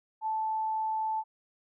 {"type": "tone", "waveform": "sine", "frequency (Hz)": 876, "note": "A5", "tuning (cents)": -8, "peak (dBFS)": -28, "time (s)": [0.21, 1.24], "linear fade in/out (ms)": 50, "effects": []}